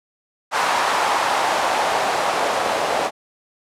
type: noise with band-pass filter sweep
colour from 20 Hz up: white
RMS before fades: -20 dBFS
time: 0.51-3.11 s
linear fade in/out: 50 ms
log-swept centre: 960 to 640 Hz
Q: 1.9
effects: low-pass 11000 Hz 12 dB/octave